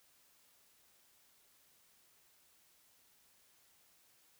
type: silence
effects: white hiss -69 dBFS RMS until 4.39 s